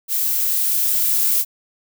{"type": "noise with level ramp", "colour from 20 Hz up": "violet", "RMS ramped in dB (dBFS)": [-20, -17], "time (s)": [0.08, 1.45], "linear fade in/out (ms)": 50, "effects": []}